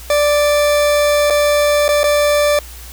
40% pulse tone with dropouts, 587.3 Hz, D5, in tune, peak -10 dBFS, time 0.1-2.59 s, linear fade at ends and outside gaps 2 ms, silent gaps 1.301-1.305 / 1.881-1.889 / 2.033-2.04 s, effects added 60 Hz sine -33 dBFS peak until 2.92 s + white hiss -37 dBFS RMS until 2.92 s

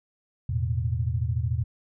sine chord, E suspended fourth, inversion none, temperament equal with one note detuned, 82.69 / 110 / 123.47 Hz, E2 / A2 / B2, +6 / 0 / 0 cents, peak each -28 dBFS, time 0.49-1.64 s, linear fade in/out 5 ms, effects none

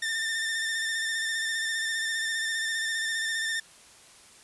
sawtooth tone with vibrato, 1800 Hz, A6, 39 cents sharp, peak -24 dBFS, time 0.02-3.6 s, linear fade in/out 5 ms, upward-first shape square, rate 15 Hz, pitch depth 21 cents each way, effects white hiss -53 dBFS RMS until 4.43 s + resampled to 24000 Hz

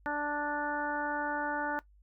harmonic tone, 293.7 Hz, D4, in tune, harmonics 1 / 2 / 3 / 4 / 5 / 6, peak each -38 / -39 / -35 / -43 / -36 / -43 dBFS, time 0.06-1.79 s, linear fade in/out 0 ms, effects noise-tail reverb RT60 0.1 s tail -18 dB re dry + added 50 Hz sine -58 dBFS peak until 2.02 s

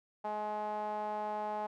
sawtooth tone with band-pass filter, 211.3 Hz, G#3, 30 cents sharp, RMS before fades -37 dBFS, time 0.24-1.67 s, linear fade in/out 10 ms, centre 790 Hz, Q 5.5, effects none

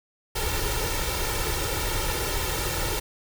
pink noise with comb filter, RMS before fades -27 dBFS, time 0.35-3 s, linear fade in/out 10 ms, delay 2.2 ms, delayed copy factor +0.75, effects none

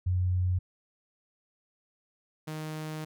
sine / sawtooth tone pair in turn, 90.9 / 155.45 Hz, F#2 / D#3, -30 / -1 cents, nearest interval major sixth, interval 929 cents, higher second, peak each -24 / -31 dBFS, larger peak first, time 0.06-0.59 / 2.47-3.05 s, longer second, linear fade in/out 10 ms, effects none

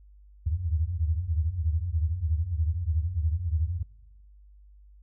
sine tone cluster, 75.8 / 79 / 89.7 Hz, D#2 / D#2 / F2, -45 / +27 / +47 cents, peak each -29 dBFS, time 0.46-3.83 s, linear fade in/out 10 ms, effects noise-tail reverb RT60 1.0 s tail -20 dB re dry + added 50 Hz sine -50 dBFS peak until 5.02 s

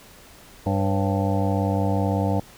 harmonic tone with a mistuned harmonic, 98 Hz, G2, in tune, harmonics 1 / 2 / 3 / 5 / 6 / 7 / 8 / 9, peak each -23 / -26 / -28 / -30 / -31 / -31 / -32 / -33 dBFS, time 0.66-2.4 s, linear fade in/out 5 ms, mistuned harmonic 6, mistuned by -98 cents, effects pink hiss -48 dBFS RMS until 2.57 s

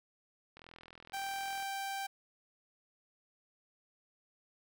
click train, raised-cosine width 0.3 ms, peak -36 dBFS, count 45, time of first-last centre 0.57-1.625 s, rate 41.7 Hz
sawtooth tone, 784 Hz, G5, in tune, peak -33 dBFS, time 1.13-2.07 s, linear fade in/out 10 ms
effects none

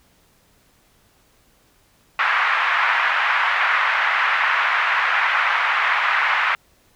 white band-pass noise, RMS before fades -19 dBFS, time 2.19-6.55 s, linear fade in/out 2 ms, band 930 to 2100 Hz, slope 24 dB/octave, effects pink hiss -58 dBFS RMS until 6.95 s

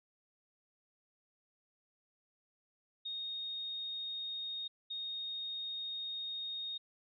sine tone bursts at uneven times, 3714 Hz, A#7, 7 cents flat, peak -38 dBFS, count 2, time 3.05-4.68 / 4.9-6.78 s, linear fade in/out 10 ms, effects none

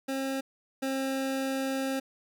25% pulse tone pair in turn, 268.6 / 267.6 Hz, C4 / C4, +46 / +39 cents, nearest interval unison, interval 7 cents, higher first, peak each -26 / -25 dBFS, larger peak second, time 0.08-0.41 / 0.82-2 s, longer second, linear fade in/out 10 ms, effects none

